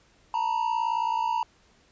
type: tone pair together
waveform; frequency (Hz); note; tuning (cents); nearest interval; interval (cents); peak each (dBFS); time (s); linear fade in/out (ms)
triangle; 899.3 / 958; A5 / A#5; +38 / +47; minor second; 109; -25; 0.34-1.43; 2
effects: pink hiss -61 dBFS RMS until 1.91 s + resampled to 16000 Hz